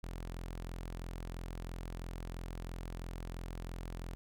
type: tone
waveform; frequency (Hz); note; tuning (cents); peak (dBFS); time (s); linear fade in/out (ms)
sawtooth; 43; F1; -26; -37; 0.03-4.15; 0
effects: none